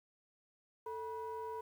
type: ring-modulated tone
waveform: triangle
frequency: 262.6 Hz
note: C4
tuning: 6 cents sharp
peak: -35 dBFS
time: 0.86-1.61 s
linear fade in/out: 5 ms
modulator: 706 Hz
effects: high-pass 100 Hz 12 dB/octave + 11-bit